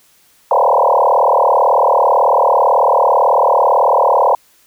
sine tone with frequency modulation, 755 Hz, F#5, 35 cents sharp, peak -8 dBFS, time 0.51-4.35 s, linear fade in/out 2 ms, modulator 38.1 Hz, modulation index 6.7, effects white hiss -52 dBFS RMS until 4.66 s

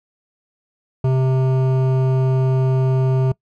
sine tone with hard clipping, 130.81 Hz, C3, in tune, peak -16 dBFS, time 1.04-3.32 s, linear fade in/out 5 ms, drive 13 dB, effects noise-tail reverb RT60 0.1 s tail -23 dB re dry

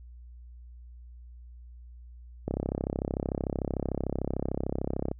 click train, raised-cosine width 2 ms, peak -16 dBFS, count 89, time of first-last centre 2.48-5.115 s, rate 33.4 Hz, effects added 60 Hz sine -45 dBFS peak until 5.19 s

